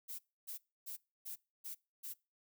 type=noise bursts; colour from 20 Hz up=violet; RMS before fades=-45 dBFS; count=6; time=0.08-2.14 s; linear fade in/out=20 ms; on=110 ms; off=280 ms; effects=noise-tail reverb RT60 0.3 s tail -24 dB re dry